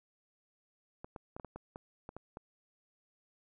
clicks, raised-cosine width 1 ms, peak -30 dBFS, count 10, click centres 1.045 / 1.162 / 1.365 / 1.398 / 1.447 / 1.56 / 1.759 / 2.091 / 2.166 / 2.371 s, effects none

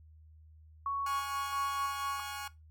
sine tone with tremolo, 1113 Hz, C#6, 7 cents sharp, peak -31 dBFS, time 0.86-2.2 s, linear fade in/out 2 ms, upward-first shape square, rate 1.5 Hz, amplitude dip 30%
sawtooth chord, Db major, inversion second, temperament equal with one note detuned, 830.6 / 1108.7 / 1433.7 Hz, Ab5 / Db6 / F6, 0 / 0 / +45 cents, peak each -39 dBFS, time 1.06-2.48 s, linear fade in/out 5 ms
effects noise-tail reverb RT60 0.2 s tail -18 dB re dry + added 78 Hz sine -54 dBFS peak until 2.7 s

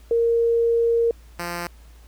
sine / 5% pulse tone pair in turn, 464.8 / 173.15 Hz, A#4 / F3, -5 / -15 cents, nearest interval octave + perfect fourth, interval 1710 cents, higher first, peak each -16 dBFS, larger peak neither, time 0.11-1.11 / 1.39-1.67 s, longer first, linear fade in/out 2 ms, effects added 57 Hz sine -44 dBFS peak until 2.07 s + pink hiss -56 dBFS RMS until 2.07 s

